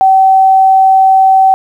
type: tone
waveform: sine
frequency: 766 Hz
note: G5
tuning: 40 cents flat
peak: -3 dBFS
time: 0.01-1.54 s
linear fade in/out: 0 ms
effects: 7-bit